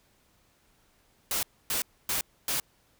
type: noise bursts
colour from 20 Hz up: white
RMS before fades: -29 dBFS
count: 4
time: 1.31-2.6 s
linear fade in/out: 2 ms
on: 120 ms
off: 270 ms
effects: pink hiss -66 dBFS RMS until 2.99 s